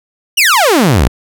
sawtooth exponential sweep, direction down, 3033 to 50.5 Hz, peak -3 dBFS, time 0.37-1.08 s, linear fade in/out 10 ms, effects none

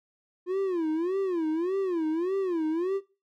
triangle tone with vibrato, 349.2 Hz, F4, in tune, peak -23 dBFS, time 0.46-3.01 s, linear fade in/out 50 ms, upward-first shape sine, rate 1.7 Hz, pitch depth 200 cents each way, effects noise-tail reverb RT60 0.3 s tail -17 dB re dry

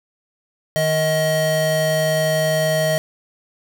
square tone pair together, 155.56 / 631.1 Hz, D#3 / D#5, 0 / +24 cents, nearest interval 2 octaves, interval 2424 cents, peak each -23 / -18 dBFS, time 0.76-2.98 s, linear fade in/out 0 ms, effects none

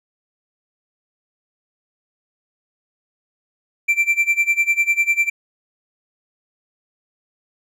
triangle tone with tremolo, 2349 Hz, D7, in tune, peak -10 dBFS, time 3.88-5.3 s, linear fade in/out 10 ms, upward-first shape sine, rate 10 Hz, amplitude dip 90%, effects none

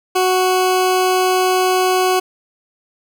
20% pulse tone, 370 Hz, F#4, in tune, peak -8 dBFS, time 0.15-2.2 s, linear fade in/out 10 ms, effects none

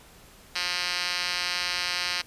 5% pulse tone with band-pass filter, 178 Hz, F3, 33 cents sharp, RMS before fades -29 dBFS, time 0.55-2.22 s, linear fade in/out 10 ms, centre 3700 Hz, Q 5.4, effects pink hiss -52 dBFS RMS until 2.26 s + resampled to 32000 Hz

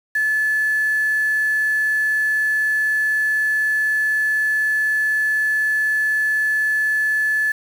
sine tone with quantisation, 1728 Hz, A6, 32 cents flat, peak -16 dBFS, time 0.15-7.52 s, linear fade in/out 5 ms, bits 6, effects none

